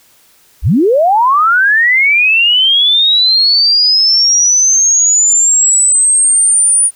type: linear sweep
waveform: sine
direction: up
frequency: 35.83 to 9580 Hz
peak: -6 dBFS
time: 0.62-6.91 s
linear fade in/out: 50 ms
effects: white hiss -48 dBFS RMS until 6.95 s